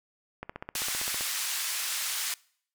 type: click train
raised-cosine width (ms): 0.5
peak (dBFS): -21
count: 13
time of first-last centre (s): 0.43-1.209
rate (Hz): 15.4
type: band-pass noise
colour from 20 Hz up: white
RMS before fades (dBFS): -32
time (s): 0.75-2.34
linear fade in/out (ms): 2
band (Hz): 1300 to 11000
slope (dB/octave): 12
effects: noise-tail reverb RT60 0.6 s tail -24 dB re dry